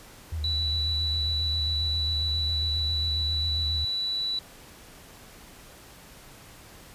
sine tone with vibrato, 78.1 Hz, D#2, 7 cents sharp, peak -28 dBFS, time 0.32-3.85 s, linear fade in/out 5 ms, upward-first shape square, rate 7.4 Hz, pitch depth 60 cents each way
sine tone, 3951 Hz, B7, in tune, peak -26 dBFS, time 0.44-4.39 s, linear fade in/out 2 ms
effects pink hiss -49 dBFS RMS until 6.94 s + resampled to 32000 Hz

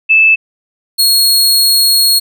sine / sawtooth tone pair in turn, 2626 / 4309 Hz, E7 / C#8, -7 / -50 cents, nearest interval major sixth, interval 857 cents, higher second, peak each -4 dBFS, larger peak neither, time 0.09-0.36 / 0.98-2.2 s, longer second, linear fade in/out 20 ms, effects none

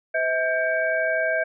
sine tone cluster, 512 / 644 / 1583 / 2265 Hz, C5 / E5 / G6 / C#7, -38 / -41 / +17 / +37 cents, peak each -32 / -23 / -24 / -32 dBFS, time 0.14-1.44 s, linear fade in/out 10 ms, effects none

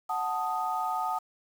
sine chord, D# diminished, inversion first, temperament equal, 740 / 880 / 1244.5 Hz, F#5 / A5 / D#6, 0 / 0 / 0 cents, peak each -32 dBFS, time 0.09-1.19 s, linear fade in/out 10 ms, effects 8-bit

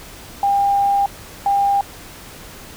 sine tone bursts at uneven times, 800 Hz, G5, 35 cents sharp, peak -13 dBFS, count 2, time 0.43-1.06 / 1.46-1.81 s, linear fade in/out 2 ms, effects pink hiss -38 dBFS RMS until 2.76 s

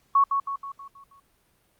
sine tone with echo, 1108.7 Hz, C#6, in tune, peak -15 dBFS, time 0.15-0.24 s, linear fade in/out 5 ms, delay 160 ms, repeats 6, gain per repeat -6 dB, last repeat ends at 1.2 s, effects pink hiss -66 dBFS RMS until 1.79 s + Opus 48 kbps

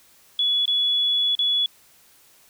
sine tone with dropouts, 3399 Hz, G#7, 39 cents sharp, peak -18 dBFS, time 0.39-1.66 s, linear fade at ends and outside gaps 2 ms, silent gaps 0.656-0.678 / 1.352-1.39 s, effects white hiss -55 dBFS RMS until 2.49 s

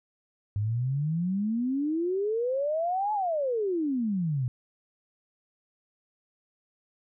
sine exponential two-way sweep, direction up then down, 99.9 to 864 to 119.3 Hz, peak -25 dBFS, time 0.56-4.48 s, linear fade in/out 0 ms, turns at 3.13 s, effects none

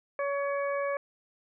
harmonic tone, 563 Hz, C#5, 27 cents sharp, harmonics 1 / 2 / 3 / 4, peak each -29 / -35 / -39 / -41 dBFS, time 0.19-0.97 s, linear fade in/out 2 ms, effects none

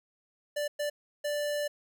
square tone bursts at uneven times, 587.3 Hz, D5, in tune, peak -30 dBFS, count 3, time 0.56-0.68 / 0.79-0.9 / 1.24-1.68 s, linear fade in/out 10 ms, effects none

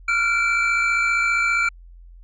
triangle tone cluster, 1382 / 1437 / 2330 Hz, F6 / F6 / D7, -19 / +49 / -14 cents, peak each -20 / -26 / -18 dBFS, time 0.08-1.69 s, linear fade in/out 5 ms, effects added 43 Hz sine -41 dBFS peak until 2.23 s + resampled to 22050 Hz

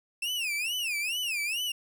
40% pulse tone with vibrato, 2632 Hz, E7, 3 cents flat, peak -28 dBFS, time 0.22-1.72 s, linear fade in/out 5 ms, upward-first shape sine, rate 2.3 Hz, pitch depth 230 cents each way, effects none

